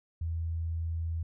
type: tone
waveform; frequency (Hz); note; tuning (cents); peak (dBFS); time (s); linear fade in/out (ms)
sine; 82.41; E2; 0; -30; 0.21-1.23; 5
effects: none